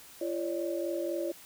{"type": "tone cluster", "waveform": "sine", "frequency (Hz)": [341.4, 557, 601], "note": ["F4", "C#5", "D5"], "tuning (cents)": [-39, 8, 40], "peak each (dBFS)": [-33, -35, -37], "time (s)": [0.21, 1.32], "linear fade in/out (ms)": 5, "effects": ["white hiss -52 dBFS RMS until 1.45 s"]}